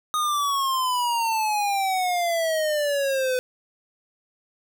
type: exponential sweep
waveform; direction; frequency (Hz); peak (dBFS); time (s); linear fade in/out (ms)
square; down; 1244.5 to 502; -22; 0.14-3.39; 0
effects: none